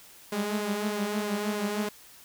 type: tone with flanger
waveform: sawtooth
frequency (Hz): 207.7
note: G#3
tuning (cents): 0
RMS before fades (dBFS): -30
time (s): 0.32-1.89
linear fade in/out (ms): 5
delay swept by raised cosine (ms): 1.9 to 7.6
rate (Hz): 3.2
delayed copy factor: +0.55
effects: white hiss -52 dBFS RMS until 2.24 s